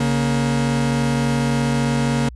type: tone pair together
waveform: 40% pulse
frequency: 139.31 / 235.1 Hz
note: C#3 / A#3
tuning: +9 / +15 cents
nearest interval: major sixth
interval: 906 cents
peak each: -19 dBFS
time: 0-2.29 s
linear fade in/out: 5 ms
effects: added 60 Hz sine -34 dBFS peak until 2.35 s + resampled to 24000 Hz